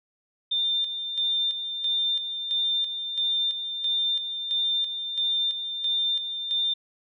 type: tone with tremolo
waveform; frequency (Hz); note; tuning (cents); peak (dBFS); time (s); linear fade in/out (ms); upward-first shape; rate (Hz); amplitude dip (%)
sine; 3597; A7; +37; -22; 0.51-6.74; 10; square; 1.5; 55
effects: none